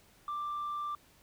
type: tone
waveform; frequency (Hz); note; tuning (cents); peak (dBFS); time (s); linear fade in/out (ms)
sine; 1180; D6; +8; -32; 0.28-0.95; 2
effects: tanh soft clip ceiling -32 dBFS + pink hiss -63 dBFS RMS until 1.22 s